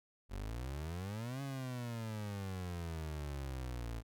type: exponential two-way sweep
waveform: 30% pulse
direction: up then down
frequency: 44.67 to 140 to 55 Hz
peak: -37 dBFS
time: 0.29-4.03 s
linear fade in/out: 50 ms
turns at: 1.42 s
effects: none